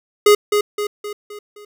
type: tone with echo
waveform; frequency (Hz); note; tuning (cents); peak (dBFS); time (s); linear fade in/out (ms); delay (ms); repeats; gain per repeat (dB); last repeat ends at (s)
square; 415.3; G#4; 0; -8; 0.26-0.35; 5; 260; 5; -6; 1.65
effects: none